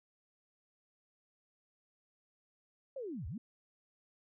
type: linear two-way sweep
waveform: sine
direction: down then up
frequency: 566 to 61.7 to 252.9 Hz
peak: -39 dBFS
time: 2.96-3.38 s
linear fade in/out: 5 ms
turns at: 3.27 s
effects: none